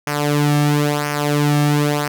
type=tone with flanger; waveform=sawtooth; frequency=146.83 Hz; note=D3; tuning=in tune; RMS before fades=-17 dBFS; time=0.07-2.08 s; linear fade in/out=2 ms; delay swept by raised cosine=0.25 to 2.05 ms; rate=0.98 Hz; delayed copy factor=-0.7; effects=none